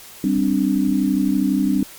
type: chord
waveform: sine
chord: G suspended fourth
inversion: none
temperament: equal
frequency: 196 / 261.6 / 293.7 Hz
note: G3 / C4 / D4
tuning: 0 / 0 / 0 cents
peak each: -20 dBFS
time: 0.24-1.83 s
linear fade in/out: 2 ms
effects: white hiss -41 dBFS RMS until 1.98 s + Opus 48 kbps